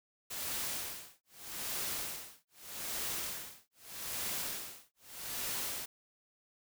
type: noise with tremolo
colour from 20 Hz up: white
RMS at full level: -37 dBFS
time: 0.3-5.86 s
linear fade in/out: 10 ms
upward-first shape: sine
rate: 0.81 Hz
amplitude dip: 100%
effects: none